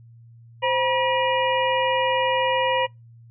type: harmonic tone with a mistuned harmonic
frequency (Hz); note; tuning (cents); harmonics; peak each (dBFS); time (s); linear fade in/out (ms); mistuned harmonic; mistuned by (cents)
481.6; B4; -44; 1 / 2 / 4 / 5 / 6; -23 / -22 / -29 / -30 / -29; 0.62-2.87; 20; 1; +140
effects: noise-tail reverb RT60 0.2 s tail -25 dB re dry + added 116 Hz sine -45 dBFS peak until 3.3 s